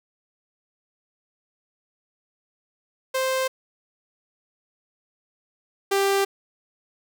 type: tone pair in turn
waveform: sawtooth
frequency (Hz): 523.3 / 394.1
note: C5 / G4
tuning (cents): 0 / +9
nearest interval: perfect fourth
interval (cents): 491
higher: first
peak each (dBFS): -18 / -15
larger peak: second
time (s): 3.14-3.48 / 5.91-6.25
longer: neither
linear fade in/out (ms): 10
effects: none